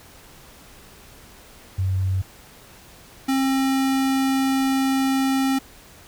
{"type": "tone pair in turn", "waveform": ["sine", "square"], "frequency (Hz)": [94.4, 267.5], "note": ["F#2", "C4"], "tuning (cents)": [35, 38], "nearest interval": "octave + tritone", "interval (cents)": 1803, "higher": "second", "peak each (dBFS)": -19, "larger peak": "neither", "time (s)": [[1.78, 2.22], [3.28, 5.59]], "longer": "second", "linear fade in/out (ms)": 10, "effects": ["pink hiss -47 dBFS RMS until 6.07 s"]}